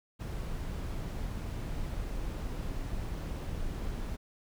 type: noise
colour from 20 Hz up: brown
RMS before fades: -36 dBFS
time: 0.19-4.17 s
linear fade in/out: 20 ms
effects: none